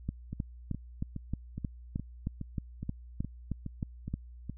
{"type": "two click trains", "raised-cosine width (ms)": 5, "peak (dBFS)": [-24, -20], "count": [11, 14], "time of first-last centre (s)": [[0.33, 4.497], [0.09, 4.14]], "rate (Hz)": [2.4, 3.21], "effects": ["added 60 Hz sine -46 dBFS peak until 4.57 s"]}